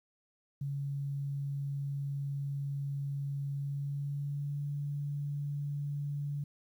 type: tone with pitch glide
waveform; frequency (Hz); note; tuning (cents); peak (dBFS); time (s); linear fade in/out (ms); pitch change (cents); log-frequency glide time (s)
sine; 140.3 to 144.08; C#3 to D3; +21 to -33; -33; 0.61-6.44; 5; +46; 3.54-4.63
effects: 11-bit